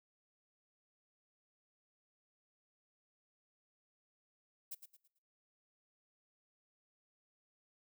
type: noise with echo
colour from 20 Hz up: violet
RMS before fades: -44 dBFS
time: 4.71-4.75 s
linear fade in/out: 10 ms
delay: 110 ms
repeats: 4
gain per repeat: -9 dB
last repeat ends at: 5.19 s
effects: noise-tail reverb RT60 0.6 s tail -23 dB re dry